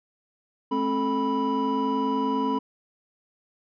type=tone cluster; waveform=triangle; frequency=216.5 / 266.6 / 437.4 / 985 Hz; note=A3 / C4 / A4 / B5; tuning=-28 / +33 / -10 / -5 cents; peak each=-30 / -24 / -29 / -25 dBFS; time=0.71-2.59 s; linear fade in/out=10 ms; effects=resampled to 11025 Hz